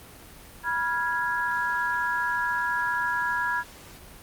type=chord; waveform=sine; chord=F diminished; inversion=second; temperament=equal with one note detuned; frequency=976.4 / 1396.9 / 1661.2 Hz; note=Cb6 / F6 / Ab6; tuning=-20 / 0 / 0 cents; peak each=-28 / -31 / -27 dBFS; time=0.63-3.64 s; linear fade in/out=50 ms; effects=pink hiss -47 dBFS RMS until 4.22 s + Opus 32 kbps